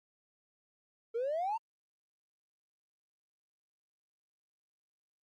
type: exponential sweep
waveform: triangle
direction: up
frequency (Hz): 445.3 to 932.3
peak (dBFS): -28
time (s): 1.14-1.58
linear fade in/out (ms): 20
effects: tanh soft clip ceiling -28 dBFS + Opus 48 kbps